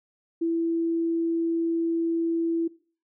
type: tone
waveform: sine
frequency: 332.3 Hz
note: E4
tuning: 14 cents sharp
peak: -22 dBFS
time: 0.41-2.68 s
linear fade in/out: 10 ms
effects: noise-tail reverb RT60 0.4 s tail -20 dB re dry